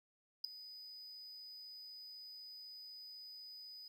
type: tone with ADSR envelope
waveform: triangle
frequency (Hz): 4978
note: D#8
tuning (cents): 0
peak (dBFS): -30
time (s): 0.44-3.88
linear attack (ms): 7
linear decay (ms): 3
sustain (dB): -19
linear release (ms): 4
effects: 12-bit